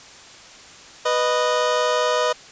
25% pulse tone pair together, 493.9 / 618.7 Hz, B4 / D#5, 0 / -10 cents, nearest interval major third, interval 390 cents, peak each -17 dBFS, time 1.05-2.33 s, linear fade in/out 10 ms, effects white hiss -43 dBFS RMS until 2.51 s + resampled to 16000 Hz

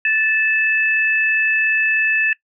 sine tone pair together, 1753 / 2616 Hz, A6 / E7, -7 / -14 cents, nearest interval perfect fifth, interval 693 cents, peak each -17 dBFS, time 0.05-2.33 s, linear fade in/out 2 ms, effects noise-tail reverb RT60 0.1 s tail -20 dB re dry

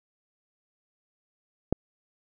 click, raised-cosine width 2 ms, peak -9 dBFS, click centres 1.726 s, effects none

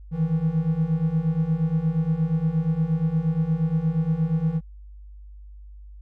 triangle beating tone pair, 155.56 / 164.06 Hz, D#3 / E3, 0 / -8 cents, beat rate 8.5 Hz, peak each -23 / -20 dBFS, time 0.11-4.61 s, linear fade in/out 50 ms, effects added 50 Hz sine -40 dBFS peak until 6.01 s

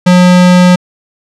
square tone, 180 Hz, F#3, 47 cents flat, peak -3 dBFS, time 0.06-0.76 s, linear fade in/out 10 ms, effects low-pass 7000 Hz 12 dB/octave

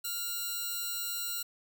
5% pulse tone pair together, 1410 / 3999 Hz, F6 / B7, +16 / +21 cents, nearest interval octave + tritone, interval 1805 cents, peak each -27 / -27 dBFS, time 0.04-1.43 s, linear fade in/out 10 ms, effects none

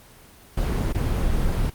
brown noise with dropouts, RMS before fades -22 dBFS, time 0.57-1.7 s, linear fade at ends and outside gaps 5 ms, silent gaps 0.927-0.946 s, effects pink hiss -49 dBFS RMS until 1.74 s + Opus 24 kbps

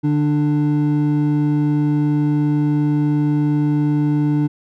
triangle tone pair together, 148.1 / 296.2 Hz, D3 / D4, +15 / +15 cents, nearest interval octave, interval 1200 cents, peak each -15 dBFS, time 0.03-4.48 s, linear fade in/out 20 ms, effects none

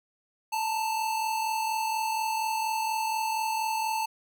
square tone pair together, 880 / 924.2 Hz, A5 / A#5, 0 / -15 cents, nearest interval minor second, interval 85 cents, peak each -28 / -37 dBFS, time 0.52-4.06 s, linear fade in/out 10 ms, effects none

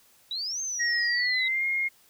sine exponential two-way sweep, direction up then down, 3800 to 6400 to 3800 Hz, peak -29 dBFS, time 0.31-1.48 s, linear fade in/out 2 ms, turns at 0.61 s
sine tone with pitch glide, 1895 to 2139 Hz, A#6 to C7, +28 to +38 cents, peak -24 dBFS, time 0.79-1.89 s, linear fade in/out 20 ms, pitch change +210 cents, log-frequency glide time 1.07-1.65 s
effects white hiss -60 dBFS RMS until 2.09 s

